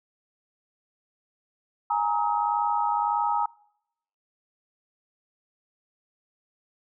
sine chord, Ab suspended second, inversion none, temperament equal with one note detuned, 830.6 / 932.3 / 1271.4 Hz, Ab5 / Bb5 / Eb6, 0 / 0 / +37 cents, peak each -26 / -25 / -29 dBFS, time 1.9-3.46 s, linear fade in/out 5 ms, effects noise-tail reverb RT60 0.8 s tail -25 dB re dry

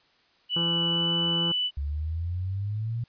sine tone with pitch glide, 2960 to 2979 Hz, F#7 to F#7, 0 to +11 cents, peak -24 dBFS, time 0.49-1.71 s, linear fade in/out 50 ms, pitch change +11 cents, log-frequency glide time 0.89-1.05 s
harmonic tone, 169.2 Hz, E3, 45 cents sharp, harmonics 1 / 2 / 3 / 5 / 6 / 7 / 8 / 9, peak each -29 / -35 / -39 / -43 / -45 / -46 / -47 / -48 dBFS, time 0.56-1.52 s, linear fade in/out 5 ms
sine exponential sweep, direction up, 69.3 to 120 Hz, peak -27 dBFS, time 1.77-3.04 s, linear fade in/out 5 ms
effects white hiss -63 dBFS RMS until 3.08 s + resampled to 11025 Hz

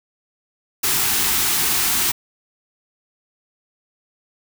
white band-stop noise, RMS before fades -19 dBFS, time 0.83-2.12 s, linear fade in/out 10 ms, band 440 to 700 Hz, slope 96 dB/octave, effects none

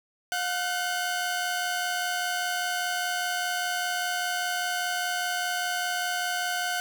sawtooth tone pair together, 715.5 / 1516 Hz, F5 / F#6, +42 / +42 cents, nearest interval octave + minor second, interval 1300 cents, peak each -26 / -26 dBFS, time 0.32-6.8 s, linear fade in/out 0 ms, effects none

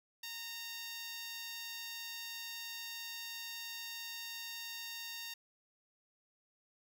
10% pulse tone with high-pass filter, 923 Hz, A#5, 17 cents flat, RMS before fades -45 dBFS, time 0.23-5.34 s, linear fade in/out 5 ms, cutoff 1900 Hz, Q 0.64, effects none

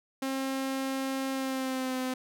sawtooth tone with pitch glide, 267.4 to 257.1 Hz, C4 to C4, +38 to -30 cents, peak -26 dBFS, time 0.22-2.14 s, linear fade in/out 5 ms, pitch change -68 cents, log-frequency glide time 1.32-1.98 s, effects none

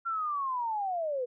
sine linear sweep, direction down, 1380 to 477 Hz, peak -29 dBFS, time 0.05-1.26 s, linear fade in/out 20 ms, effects none

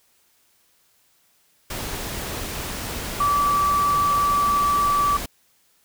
sine tone in noise, 1156 Hz, D6, 28 cents flat, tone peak -17 dBFS, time 3.2-5.17 s, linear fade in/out 5 ms, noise pink, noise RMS -30 dBFS, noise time 1.7-5.26 s, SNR +10 dB, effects white hiss -62 dBFS RMS until 5.84 s

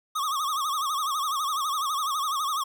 square tone with vibrato, 1174 Hz, D6, 1 cent flat, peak -26 dBFS, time 0.15-2.64 s, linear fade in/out 10 ms, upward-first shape sine, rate 12 Hz, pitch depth 140 cents each way, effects 10-bit

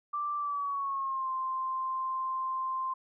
sine tone with pitch glide, 1174.7 to 1046.5 Hz, D6 to C6, 0 to 0 cents, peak -30 dBFS, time 0.13-2.94 s, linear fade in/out 10 ms, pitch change -200 cents, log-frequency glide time 0.37-1.3 s, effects none

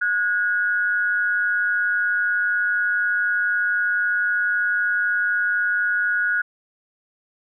sine tone pair together, 1454 / 1650.1 Hz, F#6 / G#6, -31 / -12 cents, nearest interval major second, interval 219 cents, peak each -19 / -25 dBFS, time 0.01-6.42 s, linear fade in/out 10 ms, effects none

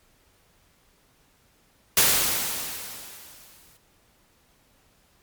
white noise with exponential decay, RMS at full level -17 dBFS, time 1.97-3.77 s, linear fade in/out 2 ms, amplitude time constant 390 ms, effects pink hiss -62 dBFS RMS until 5.22 s + MP3 96 kbps

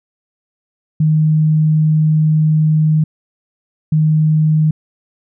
sine tone bursts at uneven times, 155.3 Hz, D#3, 3 cents flat, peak -9 dBFS, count 2, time 1-3.04 / 3.92-4.71 s, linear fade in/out 5 ms, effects none

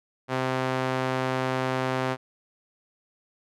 sawtooth tone with band-pass filter, 130 Hz, C3, 11 cents flat, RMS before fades -27 dBFS, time 0.28-2.17 s, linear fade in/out 50 ms, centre 1000 Hz, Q 0.54, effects none

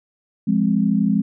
sine chord, F minor, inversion none, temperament equal, 174.61 / 207.7 / 261.6 Hz, F3 / Ab3 / C4, 0 / 0 / 0 cents, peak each -21 / -17 / -22 dBFS, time 0.47-1.22 s, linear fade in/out 10 ms, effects none

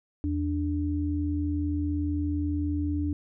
sine tone pair together, 82.42 / 293.7 Hz, E2 / D4, 0 / 0 cents, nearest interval octave + minor seventh, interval 2200 cents, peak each -28 dBFS, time 0.24-3.13 s, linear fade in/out 0 ms, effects none

